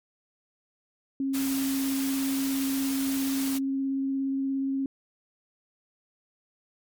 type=tone with vibrato; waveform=sine; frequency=270.7 Hz; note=C#4; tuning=41 cents flat; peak=-25 dBFS; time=1.2-4.86 s; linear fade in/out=2 ms; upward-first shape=sine; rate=17 Hz; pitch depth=9 cents each way
type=noise; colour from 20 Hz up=white; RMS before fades=-35 dBFS; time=1.33-3.59 s; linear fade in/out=20 ms
effects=MP3 96 kbps